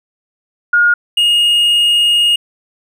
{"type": "tone pair in turn", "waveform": ["sine", "triangle"], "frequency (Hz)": [1429, 2858], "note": ["F6", "F7"], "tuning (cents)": [39, 39], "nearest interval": "octave", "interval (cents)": 1200, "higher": "second", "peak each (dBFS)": -7, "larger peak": "neither", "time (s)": [[0.73, 0.94], [1.17, 2.36]], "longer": "second", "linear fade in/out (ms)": 5, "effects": []}